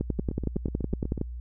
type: two click trains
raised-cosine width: 3 ms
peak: -14 / -19 dBFS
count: 14 / 9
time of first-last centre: 0.01-1.214 / 0.19-1.178 s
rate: 10.8 / 8.1 Hz
effects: added 60 Hz sine -34 dBFS peak until 1.4 s